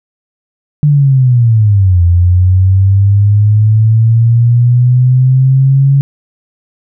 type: linear two-way sweep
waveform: sine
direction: down then up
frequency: 150 to 85.9 to 139.3 Hz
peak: -4 dBFS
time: 0.83-6.01 s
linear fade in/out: 0 ms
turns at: 2.03 s
effects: none